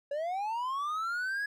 triangle linear sweep, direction up, 555 to 1686 Hz, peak -29 dBFS, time 0.11-1.46 s, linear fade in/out 5 ms, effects none

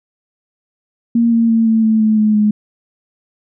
sine tone with pitch steps, 233.1 / 229.8 / 226.5 / 223.2 / 220 / 216.9 / 213.8 / 210.7 Hz, A#3 / A#3 / A#3 / A3 / A3 / A3 / A3 / G#3, 0 / -25 / -50 / +25 / 0 / -25 / -49 / +25 cents, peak -9 dBFS, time 1.15-2.51 s, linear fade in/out 5 ms, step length 170 ms, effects none

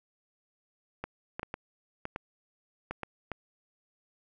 clicks, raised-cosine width 0.5 ms, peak -20 dBFS, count 9, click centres 1.04 / 1.395 / 1.431 / 1.541 / 2.054 / 2.161 / 2.91 / 3.033 / 3.317 s, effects none

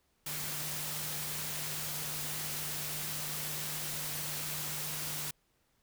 sine tone in noise, 151.1 Hz, D3, 50 cents sharp, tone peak -46 dBFS, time 0.26-5.31 s, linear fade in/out 5 ms, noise white, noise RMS -38 dBFS, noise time 0.26-5.31 s, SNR -11 dB, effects pink hiss -74 dBFS RMS until 5.82 s

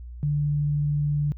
sine tone, 146.83 Hz, D3, in tune, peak -21 dBFS, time 0.23-1.32 s, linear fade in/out 0 ms, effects added 60 Hz sine -36 dBFS peak until 1.37 s

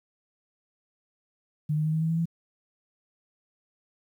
sine tone with pitch steps, 151.3 / 153.77 / 156.27 / 158.82 / 161.41 / 164.04 / 166.72 Hz, D#3 / D#3 / D#3 / D#3 / E3 / E3 / E3, -48 / -20 / +8 / +36 / -36 / -8 / +20 cents, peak -23 dBFS, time 1.69-2.257 s, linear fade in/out 10 ms, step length 81 ms, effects 10-bit

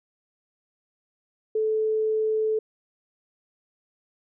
sine tone, 435.7 Hz, A4, 17 cents flat, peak -21 dBFS, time 1.55-2.59 s, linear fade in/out 5 ms, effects none

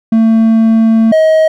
triangle tone pair in turn, 224.2 / 632.9 Hz, A3 / D#5, +33 / +29 cents, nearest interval octave + tritone, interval 1796 cents, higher second, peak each -3 dBFS, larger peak neither, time 0.12-1.12 / 1.12-1.48 s, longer first, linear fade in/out 5 ms, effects none

